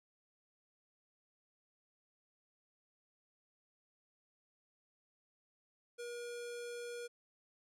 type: tone with low-pass filter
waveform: square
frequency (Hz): 478.4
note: A#4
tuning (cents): +45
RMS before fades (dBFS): -45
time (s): 5.98-7.08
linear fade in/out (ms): 20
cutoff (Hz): 9300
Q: 1.4
effects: none